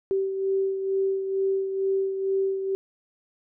sine beating tone pair, 386.7 / 388.9 Hz, G4 / G4, -24 / -14 cents, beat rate 2.2 Hz, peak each -23 / -32 dBFS, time 0.11-2.75 s, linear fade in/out 0 ms, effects none

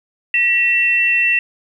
sine tone pair together, 1931.5 / 2698 Hz, B6 / E7, -39 / +40 cents, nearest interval tritone, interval 579 cents, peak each -18 / -13 dBFS, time 0.34-1.39 s, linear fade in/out 2 ms, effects 8-bit

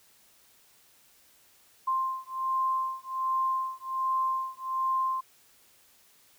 sine beating tone pair, 1049 / 1050.3 Hz, C6 / C6, +4 / +6 cents, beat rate 1.3 Hz, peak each -30 dBFS, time 1.87-5.21 s, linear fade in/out 10 ms, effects white hiss -61 dBFS RMS until 6.38 s

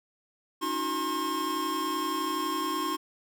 square tone cluster, 284.9 / 317.3 / 367.4 / 1071 Hz, C#4 / D#4 / F#4 / C6, +48 / +34 / -12 / +40 cents, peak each -39 / -35 / -38 / -31 dBFS, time 0.61-2.97 s, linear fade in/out 20 ms, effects none

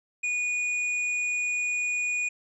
sine tone with tanh clipping, 2458 Hz, D#7, 22 cents flat, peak -27 dBFS, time 0.23-2.29 s, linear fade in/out 10 ms, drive 10 dB, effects resampled to 24000 Hz

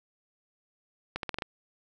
accelerating click train, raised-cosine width 0.3 ms, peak -16 dBFS, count 6, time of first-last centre 1.16-1.422 s, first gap 72 ms, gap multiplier 0.84, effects none

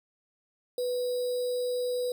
sine tone with sample-and-hold, 495.3 Hz, B4, 5 cents sharp, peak -27 dBFS, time 0.78-2.12 s, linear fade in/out 2 ms, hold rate 4410 Hz, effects none

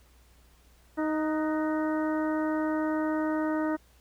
harmonic tone with a mistuned harmonic, 311.1 Hz, D#4, in tune, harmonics 1 / 2 / 3 / 4 / 5 / 6, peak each -27 / -33 / -37 / -39 / -41 / -43 dBFS, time 0.97-3.77 s, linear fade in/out 20 ms, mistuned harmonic 5, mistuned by -57 cents, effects added 60 Hz sine -58 dBFS peak until 4 s + pink hiss -63 dBFS RMS until 4 s

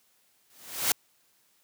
white noise with exponential growth, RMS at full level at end -22 dBFS, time 0.5-0.92 s, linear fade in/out 2 ms, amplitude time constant 91 ms, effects white hiss -67 dBFS RMS until 1.63 s + high-pass 100 Hz 12 dB/octave

